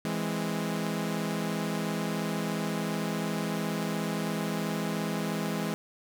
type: chord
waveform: sawtooth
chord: E augmented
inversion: none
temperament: equal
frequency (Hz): 164.81 / 207.7 / 261.6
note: E3 / G#3 / B#3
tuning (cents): 0 / 0 / 0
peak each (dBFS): -29 / -28 / -34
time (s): 0.05-5.74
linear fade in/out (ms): 0
effects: none